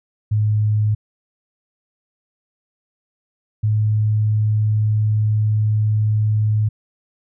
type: tone pair in turn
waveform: sine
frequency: 106.4 / 107.2 Hz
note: G#2 / A2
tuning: +42 / -45 cents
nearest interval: unison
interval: 13 cents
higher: second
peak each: -14 dBFS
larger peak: neither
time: 0.31-0.95 / 3.63-6.69 s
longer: second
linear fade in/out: 10 ms
effects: none